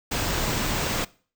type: band-stop noise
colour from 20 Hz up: pink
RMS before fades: -26 dBFS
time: 0.11-1.05 s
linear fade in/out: 10 ms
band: 9000 to 13000 Hz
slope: 96 dB/octave
effects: noise-tail reverb RT60 0.4 s tail -21 dB re dry